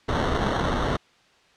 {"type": "noise with sample-and-hold", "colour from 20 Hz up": "pink", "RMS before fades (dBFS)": -24, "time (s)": [0.08, 0.97], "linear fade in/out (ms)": 10, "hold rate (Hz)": 2450, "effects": ["white hiss -58 dBFS RMS until 1.56 s", "low-pass 4000 Hz 12 dB/octave"]}